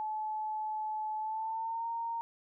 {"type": "tone with pitch glide", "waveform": "sine", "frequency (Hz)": [862, 923.9], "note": ["A5", "A#5"], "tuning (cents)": [-36, -16], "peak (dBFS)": -33, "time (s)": [0, 2.21], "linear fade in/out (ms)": 0, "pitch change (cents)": 120, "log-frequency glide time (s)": [1.18, 1.87], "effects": []}